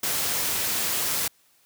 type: noise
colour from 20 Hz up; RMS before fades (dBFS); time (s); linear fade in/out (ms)
white; -26; 0.03-1.28; 5
effects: white hiss -62 dBFS RMS until 1.65 s + high-pass 60 Hz 12 dB/octave